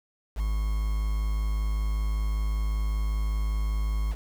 triangle tone with quantisation, 52.6 Hz, G#1, 23 cents sharp, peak -22 dBFS, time 0.35-4.16 s, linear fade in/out 50 ms, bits 7, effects none

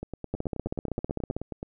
two click trains, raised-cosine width 2 ms, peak -21 / -16 dBFS, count 16 / 17, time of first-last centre 0.03-1.629 / 0.34-1.366 s, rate 9.38 / 15.6 Hz, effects none

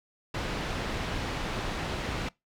pink low-pass noise, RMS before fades -33 dBFS, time 0.34-2.29 s, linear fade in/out 5 ms, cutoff 3800 Hz, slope 12 dB/octave, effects noise-tail reverb RT60 0.2 s tail -23 dB re dry

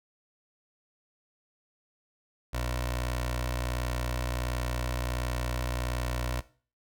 15% pulse tone with notch filter, 61.4 Hz, B1, 9 cents flat, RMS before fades -32 dBFS, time 2.53-6.41 s, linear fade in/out 10 ms, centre 190 Hz, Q 0.67, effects noise-tail reverb RT60 0.4 s tail -17 dB re dry

